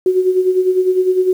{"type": "tone with tremolo", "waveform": "sine", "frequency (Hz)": 370, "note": "F#4", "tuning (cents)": 0, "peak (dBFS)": -8, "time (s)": [0.06, 1.33], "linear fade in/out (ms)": 2, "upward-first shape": "sine", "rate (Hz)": 9.9, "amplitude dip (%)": 65, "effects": ["7-bit"]}